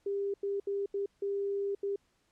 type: tone bursts at uneven times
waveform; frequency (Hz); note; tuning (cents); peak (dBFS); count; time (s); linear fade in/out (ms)
sine; 399.1; G4; +31; -30; 6; 0.06-0.34 / 0.43-0.6 / 0.67-0.86 / 0.94-1.06 / 1.22-1.75 / 1.83-1.96; 5
effects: pink hiss -73 dBFS RMS until 2.31 s + low-pass 9000 Hz 12 dB/octave